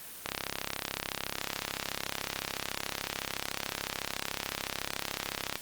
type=click train; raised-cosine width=0.2 ms; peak=-13 dBFS; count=180; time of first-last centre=0.26-5.556 s; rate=33.8 Hz; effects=white hiss -45 dBFS RMS until 5.61 s + Opus 32 kbps